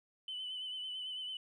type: tone with vibrato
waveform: sine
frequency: 3017 Hz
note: F#7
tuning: 33 cents sharp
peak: -38 dBFS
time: 0.28-1.37 s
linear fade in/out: 2 ms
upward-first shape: sine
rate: 9 Hz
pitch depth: 35 cents each way
effects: tanh soft clip ceiling -35 dBFS